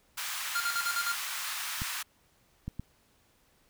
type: high-pass noise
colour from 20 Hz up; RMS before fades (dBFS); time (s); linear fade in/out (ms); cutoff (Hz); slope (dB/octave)
pink; -36; 0.17-2.03; 10; 1100; 24
type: tone with tremolo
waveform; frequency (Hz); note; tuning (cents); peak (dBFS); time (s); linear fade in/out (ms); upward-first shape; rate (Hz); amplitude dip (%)
square; 1396.9; F6; 0; -29; 0.55-1.15; 5; square; 9.7; 70
type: clicks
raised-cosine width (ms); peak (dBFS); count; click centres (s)
5; -23; 3; 1.819 / 2.68 / 2.796
effects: pink hiss -67 dBFS RMS until 3.69 s